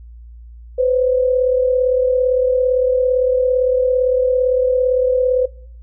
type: tone pair together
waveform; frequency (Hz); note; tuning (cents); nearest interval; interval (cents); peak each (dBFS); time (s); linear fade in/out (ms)
sine; 505 / 542.7; B4 / C#5; +39 / -37; minor second; 124; -13 / -20; 0.78-5.46; 10
effects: noise-tail reverb RT60 0.6 s tail -22 dB re dry + added 58 Hz sine -35 dBFS peak until 5.82 s